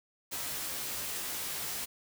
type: noise with comb filter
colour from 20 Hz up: white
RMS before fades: -37 dBFS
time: 0.31-1.86 s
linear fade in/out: 20 ms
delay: 15 ms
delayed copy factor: +0.75
effects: none